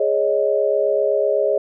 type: chord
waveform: sine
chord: Ab suspended fourth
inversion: none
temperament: equal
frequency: 415.3 / 554.4 / 622.3 Hz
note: Ab4 / Db5 / Eb5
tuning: 0 / 0 / 0 cents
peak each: -20 / -19 / -20 dBFS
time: 0-1.58 s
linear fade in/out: 5 ms
effects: none